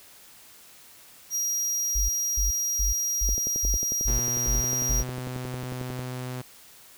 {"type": "tone", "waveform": "40% pulse", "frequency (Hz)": 5720, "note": "F8", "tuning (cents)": 41, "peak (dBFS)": -24, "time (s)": [1.3, 5.04], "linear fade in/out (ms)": 50}
{"type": "tone bursts", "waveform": "sine", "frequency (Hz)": 49, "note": "G1", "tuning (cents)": 0, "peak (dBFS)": -23, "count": 8, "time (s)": [1.95, 5.03], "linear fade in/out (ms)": 10, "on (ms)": 140, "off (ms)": 280}
{"type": "click train", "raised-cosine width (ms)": 2, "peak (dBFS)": -23, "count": 31, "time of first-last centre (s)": [3.29, 5.993], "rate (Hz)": 11.1}
{"type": "tone with pitch glide", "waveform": "sawtooth", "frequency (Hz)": [122, 126.67], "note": ["B2", "B2"], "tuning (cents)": [-21, 44], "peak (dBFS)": -28, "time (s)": [4.07, 6.42], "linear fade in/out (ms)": 10, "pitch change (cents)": 65, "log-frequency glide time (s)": [4.47, 4.67]}
{"effects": ["white hiss -51 dBFS RMS until 6.97 s"]}